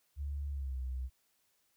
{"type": "tone with pitch glide", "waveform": "sine", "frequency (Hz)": [71.3, 63.89], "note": ["C#2", "C2"], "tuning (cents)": [49, -41], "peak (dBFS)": -35, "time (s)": [0.16, 1.1], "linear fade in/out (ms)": 50, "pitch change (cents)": -190, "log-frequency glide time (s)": [0.5, 0.79], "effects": ["white hiss -75 dBFS RMS until 1.76 s"]}